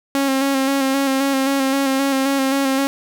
sawtooth tone with vibrato, 271.4 Hz, C#4, 36 cents flat, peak -12 dBFS, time 0.15-2.87 s, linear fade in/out 0 ms, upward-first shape square, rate 3.8 Hz, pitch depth 27 cents each way, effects none

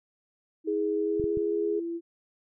sine tone with pitch glide, 320.9 to 337.2 Hz, E4 to E4, -46 to +39 cents, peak -30 dBFS, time 0.64-2.01 s, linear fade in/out 50 ms, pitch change +85 cents, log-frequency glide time 0.98-1.35 s
sine tone, 415.3 Hz, G#4, in tune, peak -26 dBFS, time 0.67-1.8 s, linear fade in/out 10 ms
clicks, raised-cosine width 5 ms, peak -24 dBFS, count 3, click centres 1.198 / 1.241 / 1.373 s
effects none

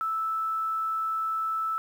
sine tone, 1315 Hz, E6, 5 cents flat, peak -26 dBFS, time 0.01-1.78 s, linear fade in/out 0 ms, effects 9-bit

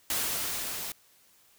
white noise with level ramp, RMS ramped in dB -29 to -37 dBFS, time 0.1-0.92 s, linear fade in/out 2 ms, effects white hiss -62 dBFS RMS until 1.58 s

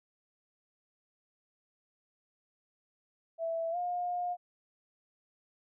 sine tone with pitch glide, 660 to 711.5 Hz, E5 to F5, +2 to +32 cents, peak -31 dBFS, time 3.38-4.37 s, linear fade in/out 50 ms, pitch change +130 cents, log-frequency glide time 3.71-3.77 s, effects none

